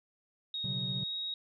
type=tone with pitch glide; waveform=sine; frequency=3752 to 3782 Hz; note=A#7 to A#7; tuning=+11 to +24 cents; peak=-34 dBFS; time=0.54-1.34 s; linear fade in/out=2 ms; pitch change=+13 cents; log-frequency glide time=1.01-1.11 s
type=chord; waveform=triangle; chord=B suspended second; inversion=none; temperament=equal; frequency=123.47 / 138.59 / 185 Hz; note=B2 / C#3 / F#3; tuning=0 / 0 / 0 cents; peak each=-38 dBFS; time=0.64-1.04 s; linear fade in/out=5 ms
effects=none